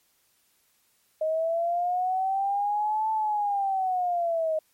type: linear two-way sweep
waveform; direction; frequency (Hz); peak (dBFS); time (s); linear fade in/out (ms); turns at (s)
sine; up then down; 622.3 to 880 to 622.3; -23; 1.21-4.59; 5; 3.11
effects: white hiss -67 dBFS RMS until 4.73 s + MP3 64 kbps